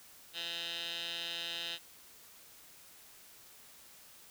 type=tone with band-pass filter; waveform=15% pulse; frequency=169.3 Hz; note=E3; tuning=46 cents sharp; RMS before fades=-40 dBFS; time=0.33-1.79 s; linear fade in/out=50 ms; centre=3400 Hz; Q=7.6; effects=white hiss -57 dBFS RMS until 4.3 s